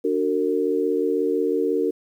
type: chord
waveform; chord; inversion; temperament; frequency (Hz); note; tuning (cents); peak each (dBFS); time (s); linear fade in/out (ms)
sine; D augmented; none; equal with one note detuned; 293.7 / 370 / 455.8; D4 / F#4 / A#4; 0 / 0 / -39; -25 / -24 / -22; 0.04-1.91; 10
effects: 9-bit